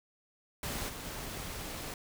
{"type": "noise with level steps", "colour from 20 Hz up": "pink", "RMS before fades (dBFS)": [-37, -43, -41], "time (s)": [0.63, 1.94], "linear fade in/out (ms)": 2, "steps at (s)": [0.88, 1.04], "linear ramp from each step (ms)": 20, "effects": []}